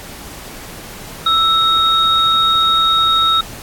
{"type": "tone pair together", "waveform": "sine", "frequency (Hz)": [1319, 3752], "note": ["E6", "A#7"], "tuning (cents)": [1, 11], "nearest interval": "octave + tritone", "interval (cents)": 1810, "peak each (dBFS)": -13, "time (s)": [1.26, 3.41], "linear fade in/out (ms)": 5, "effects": ["pink hiss -33 dBFS RMS until 3.62 s", "AAC 64 kbps"]}